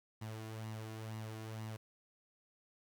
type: tone with flanger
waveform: sawtooth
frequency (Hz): 110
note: A2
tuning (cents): 0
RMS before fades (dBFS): -45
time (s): 0.21-1.77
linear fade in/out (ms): 10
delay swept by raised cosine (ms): 0.98 to 2.88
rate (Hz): 2.1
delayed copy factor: +0.5
effects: 11-bit